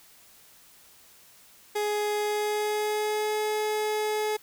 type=tone with pitch glide; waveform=30% pulse; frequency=417.9 to 426.4 Hz; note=G#4 to G#4; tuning=+11 to +46 cents; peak=-23 dBFS; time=1.75-4.37 s; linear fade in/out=10 ms; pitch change=+35 cents; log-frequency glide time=2.15-3.4 s; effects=white hiss -55 dBFS RMS until 4.42 s